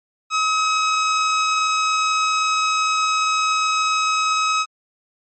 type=tone; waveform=sawtooth; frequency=1275 Hz; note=D#6; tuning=42 cents sharp; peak=-13 dBFS; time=0.3-4.66 s; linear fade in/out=50 ms; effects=MP3 32 kbps